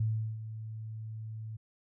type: tone with ADSR envelope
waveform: sine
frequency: 110 Hz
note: A2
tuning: in tune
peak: -26 dBFS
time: 0-1.57 s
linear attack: 6 ms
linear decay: 370 ms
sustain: -12 dB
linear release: 11 ms
effects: none